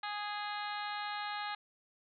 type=harmonic tone; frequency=414.5 Hz; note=G#4; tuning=3 cents flat; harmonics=2 / 3 / 4 / 5 / 6 / 7 / 8 / 9 / 10; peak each=-40 / -43 / -44 / -48 / -51 / -52 / -52 / -49 / -49 dBFS; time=0.03-1.55 s; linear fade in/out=5 ms; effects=none